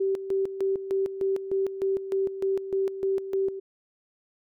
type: tone with tremolo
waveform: sine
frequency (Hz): 387.4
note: G4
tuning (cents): -20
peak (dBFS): -22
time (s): 0-3.6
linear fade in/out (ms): 10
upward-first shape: square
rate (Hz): 3.3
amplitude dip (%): 70
effects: none